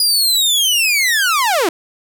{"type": "linear sweep", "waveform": "sawtooth", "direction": "down", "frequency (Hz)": [4921, 299.7], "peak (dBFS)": -9, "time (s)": [0, 1.69], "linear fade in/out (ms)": 2, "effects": []}